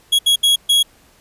45% pulse tone bursts at uneven times, 3322 Hz, G#7, in tune, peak -10 dBFS, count 4, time 0.12-0.19 / 0.26-0.36 / 0.43-0.56 / 0.69-0.83 s, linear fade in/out 10 ms, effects pink hiss -52 dBFS RMS until 1.2 s + resampled to 32000 Hz

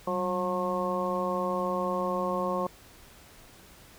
harmonic tone with a mistuned harmonic, 180.4 Hz, F#3, 44 cents flat, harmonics 1 / 2 / 3 / 4 / 5 / 6, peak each -34 / -35 / -31 / -38 / -37 / -32 dBFS, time 0.07-2.67 s, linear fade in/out 5 ms, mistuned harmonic 1, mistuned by +87 cents, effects pink hiss -53 dBFS RMS until 3.98 s

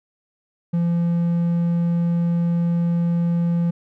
triangle tone, 170.8 Hz, F3, 38 cents flat, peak -15 dBFS, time 0.73-3.71 s, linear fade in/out 10 ms, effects none

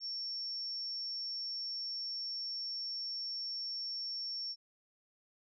sine tone, 5460 Hz, F8, 40 cents flat, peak -37 dBFS, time 0-4.56 s, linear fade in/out 50 ms, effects none

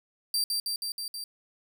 sawtooth tone with echo, 4699 Hz, D8, in tune, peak -22 dBFS, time 0.34-0.44 s, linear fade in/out 2 ms, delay 160 ms, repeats 5, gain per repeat -2 dB, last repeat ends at 1.24 s, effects none

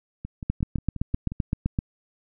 two click trains, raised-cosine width 5 ms, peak -21 / -11 dBFS, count 7 / 11, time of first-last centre 0.25-1.32 / 0.5-1.789 s, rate 5.61 / 7.76 Hz, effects none

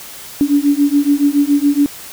sine beating tone pair, 283.3 / 290.4 Hz, C#4 / D4, +38 / -19 cents, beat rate 7.1 Hz, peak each -13 dBFS, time 0.41-1.86 s, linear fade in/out 0 ms, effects white hiss -33 dBFS RMS until 2.12 s

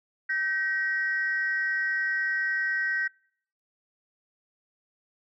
sine tone pair together, 1547 / 1896.9 Hz, G6 / A#6, -23 / +30 cents, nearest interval major third, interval 353 cents, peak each -27 dBFS, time 0.29-3.08 s, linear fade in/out 10 ms, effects noise-tail reverb RT60 0.6 s tail -26 dB re dry + tanh soft clip ceiling -18 dBFS

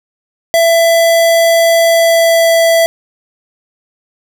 square tone with pitch glide, 667 to 663.2 Hz, E5 to E5, +20 to +10 cents, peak -7 dBFS, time 0.54-2.86 s, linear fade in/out 0 ms, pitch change -10 cents, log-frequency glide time 1.84-2.59 s, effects none

